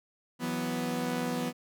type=chord; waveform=sawtooth; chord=E suspended second; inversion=none; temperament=equal; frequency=164.81 / 185 / 246.9 Hz; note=E3 / F#3 / B3; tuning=0 / 0 / 0 cents; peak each=-33 / -34 / -28 dBFS; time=0.39-1.53 s; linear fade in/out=50 ms; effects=none